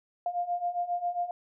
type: beating tone pair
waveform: sine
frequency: 698.5 / 705.9 Hz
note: F5 / F5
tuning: 0 / +18 cents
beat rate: 7.4 Hz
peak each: -33 / -30 dBFS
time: 0.26-1.31 s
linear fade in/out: 2 ms
effects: none